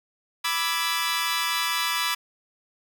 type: chord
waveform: 15% pulse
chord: E dominant seventh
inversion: second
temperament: equal with one note detuned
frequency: 987.8 / 1174.7 / 1318.5 / 1680.5 Hz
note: B5 / D6 / E6 / G#6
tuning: 0 / 0 / 0 / +20 cents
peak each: -22 / -22 / -25 / -24 dBFS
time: 0.44-2.15 s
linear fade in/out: 10 ms
effects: none